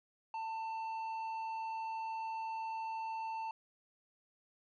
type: tone with tanh clipping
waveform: triangle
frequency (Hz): 893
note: A5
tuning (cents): +25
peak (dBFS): -39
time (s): 0.34-3.51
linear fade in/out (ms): 2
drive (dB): 11
effects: none